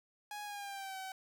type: tone with pitch glide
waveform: sawtooth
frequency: 830.6 to 761.7 Hz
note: G#5 to G5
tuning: 0 to -50 cents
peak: -38 dBFS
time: 0.31-1.12 s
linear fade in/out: 2 ms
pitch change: -150 cents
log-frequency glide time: 0.44-0.98 s
effects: none

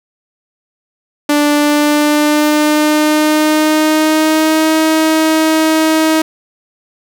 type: tone with pitch glide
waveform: sawtooth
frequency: 293.7 to 316.6 Hz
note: D4 to D#4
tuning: 0 to +30 cents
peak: -5 dBFS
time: 1.29-6.22 s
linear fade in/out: 5 ms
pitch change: +130 cents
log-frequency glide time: 1.55-4.76 s
effects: none

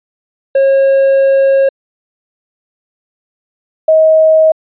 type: tone pair in turn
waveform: triangle / sine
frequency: 543 / 633.4 Hz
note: C#5 / D#5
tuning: -36 / +31 cents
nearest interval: minor third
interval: 267 cents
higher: second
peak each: -4 dBFS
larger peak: neither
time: 0.55-1.69 / 3.88-4.52 s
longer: first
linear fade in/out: 5 ms
effects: resampled to 8000 Hz

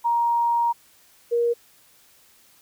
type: tone pair in turn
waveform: sine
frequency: 940 / 472.4 Hz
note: A#5 / A#4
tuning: +14 / +23 cents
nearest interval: octave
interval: 1191 cents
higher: first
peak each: -18 / -18 dBFS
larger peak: neither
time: 0.04-0.73 / 1.31-1.54 s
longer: first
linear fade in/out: 20 ms
effects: white hiss -56 dBFS RMS until 2.61 s

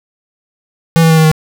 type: tone with pitch steps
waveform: square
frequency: 164.81 / 162.73 / 160.67 / 158.65 / 156.64 Hz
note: E3 / E3 / E3 / D#3 / D#3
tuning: 0 / -22 / -44 / +34 / +12 cents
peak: -6 dBFS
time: 0.96-1.315 s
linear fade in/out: 0 ms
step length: 71 ms
effects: none

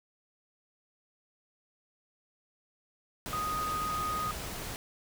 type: tone in noise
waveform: sine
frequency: 1244.5 Hz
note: D#6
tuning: in tune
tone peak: -31 dBFS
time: 3.33-4.31 s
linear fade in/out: 0 ms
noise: pink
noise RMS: -39 dBFS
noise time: 3.26-4.76 s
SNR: +5 dB
effects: none

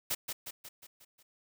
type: noise with echo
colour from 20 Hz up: white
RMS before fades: -32 dBFS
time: 0.1-0.15 s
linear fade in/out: 10 ms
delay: 180 ms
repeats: 6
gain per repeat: -5 dB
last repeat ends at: 1.23 s
effects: none

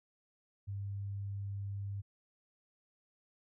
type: tone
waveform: sine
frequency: 99.7 Hz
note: G2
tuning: 30 cents sharp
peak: -37 dBFS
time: 0.67-2.02 s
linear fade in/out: 20 ms
effects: none

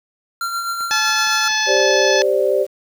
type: tone with tremolo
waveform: square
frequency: 1374 Hz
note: F6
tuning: 29 cents flat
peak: -20 dBFS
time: 0.41-1.48 s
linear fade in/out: 2 ms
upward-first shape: sine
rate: 7.8 Hz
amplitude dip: 40%
type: clicks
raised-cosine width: 0.5 ms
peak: -24 dBFS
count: 6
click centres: 0.808 / 1.092 / 1.273 / 1.507 / 1.768 / 1.805 s
type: harmonic tone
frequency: 864 Hz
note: A5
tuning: 32 cents flat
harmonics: 1 / 2 / 3 / 4 / 5 / 6 / 7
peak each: -24 / -20 / -25 / -25 / -25 / -25 / -25 dBFS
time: 0.91-2.22 s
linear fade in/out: 0 ms
type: chord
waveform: sine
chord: G suspended fourth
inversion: none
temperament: equal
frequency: 392 / 523.3 / 587.3 Hz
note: G4 / C5 / D5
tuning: 0 / 0 / 0 cents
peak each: -18 dBFS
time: 1.66-2.67 s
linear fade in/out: 50 ms
effects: 7-bit

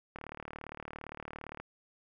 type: click train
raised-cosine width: 0.5 ms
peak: -27 dBFS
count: 55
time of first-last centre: 0.16-1.6 s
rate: 37.5 Hz
effects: none

